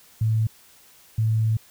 sine tone pair in turn, 110.6 / 110.6 Hz, A2 / A2, +9 / +9 cents, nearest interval unison, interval 0 cents, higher neither, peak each -18 dBFS, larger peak neither, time 0.21-0.47 / 1.18-1.57 s, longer second, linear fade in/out 5 ms, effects white hiss -53 dBFS RMS until 1.7 s

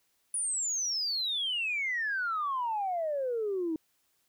sine exponential sweep, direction down, 9850 to 310 Hz, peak -28 dBFS, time 0.34-3.76 s, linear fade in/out 2 ms, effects tanh soft clip ceiling -24 dBFS + white hiss -73 dBFS RMS until 4.28 s

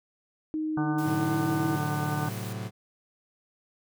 sine tone with pitch glide, 311.1 to 323.6 Hz, D#4 to E4, 0 to -32 cents, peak -27 dBFS, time 0.54-1.76 s, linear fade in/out 0 ms, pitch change +68 cents, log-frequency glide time 0.93-1.32 s
harmonic tone, 150 Hz, D3, 37 cents sharp, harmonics 1 / 2 / 3 / 4 / 5 / 6 / 7 / 8 / 10, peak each -30 / -36 / -44 / -47 / -36 / -38 / -48 / -38 / -39 dBFS, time 0.77-2.29 s, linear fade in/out 5 ms
white noise, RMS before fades -45 dBFS, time 0.98-2.53 s, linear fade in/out 5 ms
40% pulse chord, F# diminished, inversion first, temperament equal, 110 / 130.81 / 185 Hz, A2 / C3 / F#3, 0 / 0 / 0 cents, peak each -34 / -39 / -38 dBFS, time 1.03-2.71 s, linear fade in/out 50 ms
effects none

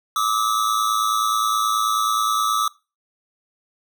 square tone pair together, 1174.7 / 1284.1 Hz, D6 / E6, 0 / -46 cents, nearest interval major second, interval 154 cents, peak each -22 dBFS, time 0.16-2.68 s, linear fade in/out 2 ms, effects noise-tail reverb RT60 0.3 s tail -22 dB re dry

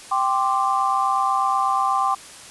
sine chord, G suspended fourth, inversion none, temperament equal, 784 / 1046.5 / 1174.7 Hz, G5 / C6 / D6, 0 / 0 / 0 cents, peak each -22 dBFS, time 0.11-2.15 s, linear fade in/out 10 ms, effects white hiss -41 dBFS RMS until 2.5 s + resampled to 24000 Hz

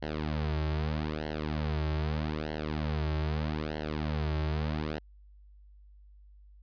sawtooth tone with flanger, 76.7 Hz, D#2, 24 cents flat, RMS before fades -32 dBFS, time 0.02-4.99 s, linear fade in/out 5 ms, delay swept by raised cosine 0.82 to 4.12 ms, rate 0.8 Hz, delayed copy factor -0.9, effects added 50 Hz sine -52 dBFS peak until 6.62 s + resampled to 11025 Hz

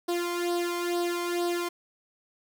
sawtooth tone with flanger, 348.4 Hz, F4, 4 cents flat, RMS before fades -29 dBFS, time 0.08-1.69 s, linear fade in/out 10 ms, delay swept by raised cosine 0.21 to 0.93 ms, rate 2.2 Hz, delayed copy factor +0.75, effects 10-bit

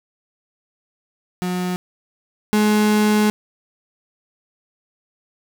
35% pulse tone pair in turn, 180.7 / 211.5 Hz, F#3 / G#3, -41 / +32 cents, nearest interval minor third, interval 273 cents, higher second, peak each -19 / -12 dBFS, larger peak second, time 1.42-1.76 / 2.53-3.3 s, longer second, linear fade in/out 0 ms, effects none

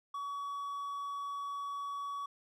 triangle tone, 1131 Hz, C#6, 34 cents sharp, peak -35 dBFS, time 0.14-2.26 s, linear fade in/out 5 ms, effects none

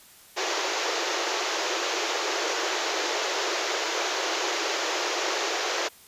pink band-pass noise, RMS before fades -28 dBFS, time 0.36-5.89 s, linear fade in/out 20 ms, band 330 to 7000 Hz, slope 96 dB/octave, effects white hiss -52 dBFS RMS until 6.07 s + resampled to 32000 Hz

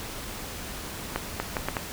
accelerating click train, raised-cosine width 0.5 ms, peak -11 dBFS, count 5, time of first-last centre 1.16-1.768 s, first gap 240 ms, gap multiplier 0.7, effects pink hiss -37 dBFS RMS until 1.92 s

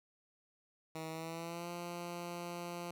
10% pulse tone with pitch glide, 160 to 173.48 Hz, D#3 to F3, +49 to -11 cents, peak -33 dBFS, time 0.95-2.91 s, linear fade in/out 2 ms, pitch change +140 cents, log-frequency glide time 1.1-1.69 s, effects none

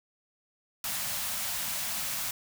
white band-stop noise, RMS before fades -33 dBFS, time 0.84-2.31 s, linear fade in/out 2 ms, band 260 to 560 Hz, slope 48 dB/octave, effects none

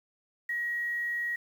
sine tone with quantisation, 1900 Hz, A#6, 33 cents sharp, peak -29 dBFS, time 0.49-1.36 s, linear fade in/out 5 ms, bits 9, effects none

